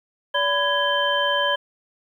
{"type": "tone cluster", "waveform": "sine", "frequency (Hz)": [574, 1000, 1660, 3108], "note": ["D5", "B5", "G#6", "G7"], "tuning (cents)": [-40, 21, -1, -16], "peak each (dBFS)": -24, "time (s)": [0.34, 1.56], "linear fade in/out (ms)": 10, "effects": ["9-bit"]}